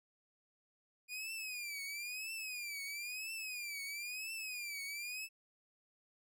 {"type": "tone with vibrato", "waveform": "sawtooth", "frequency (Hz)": 2437, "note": "D#7", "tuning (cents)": -37, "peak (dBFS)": -38, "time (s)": [1.08, 5.29], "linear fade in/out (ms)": 50, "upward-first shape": "triangle", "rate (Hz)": 1, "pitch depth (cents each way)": 170, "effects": []}